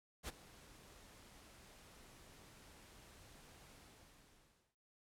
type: noise with ADSR envelope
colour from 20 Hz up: pink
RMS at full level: -43 dBFS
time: 0.23-4.76 s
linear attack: 54 ms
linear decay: 22 ms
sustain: -18 dB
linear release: 1000 ms
effects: low-pass 12000 Hz 12 dB/octave